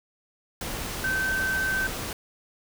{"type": "tone in noise", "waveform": "sine", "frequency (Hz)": 1544, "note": "G6", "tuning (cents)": -27, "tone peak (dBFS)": -24, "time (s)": [1.04, 1.87], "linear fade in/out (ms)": 2, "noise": "pink", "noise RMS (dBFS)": -33, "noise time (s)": [0.61, 2.13], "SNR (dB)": 6, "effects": []}